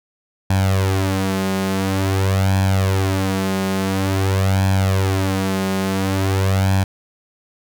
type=tone with flanger; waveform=sawtooth; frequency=96 Hz; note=G2; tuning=36 cents flat; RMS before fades=-18 dBFS; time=0.5-6.84 s; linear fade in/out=5 ms; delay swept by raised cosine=1.2 to 4.9 ms; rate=0.48 Hz; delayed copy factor=+0.75; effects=none